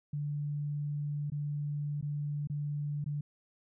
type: tone with dropouts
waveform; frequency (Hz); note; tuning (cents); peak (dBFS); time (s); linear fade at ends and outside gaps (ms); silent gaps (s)
sine; 146.4; D3; -5; -32; 0.13-3.21; 5; 1.301-1.319 / 2.012-2.025 / 2.473-2.498 / 3.043-3.06
effects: none